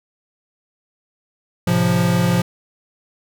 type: chord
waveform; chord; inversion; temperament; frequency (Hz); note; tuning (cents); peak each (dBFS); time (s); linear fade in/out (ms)
square; F major; first; equal; 110 / 130.81 / 174.61; A2 / C3 / F3; 0 / 0 / 0; -22 / -22 / -17; 1.67-2.42; 5
effects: none